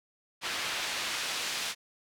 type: noise with band-pass filter sweep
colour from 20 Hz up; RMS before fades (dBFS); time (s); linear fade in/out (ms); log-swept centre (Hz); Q
pink; -34; 0.41-1.75; 50; 2600 to 3900; 0.74
effects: none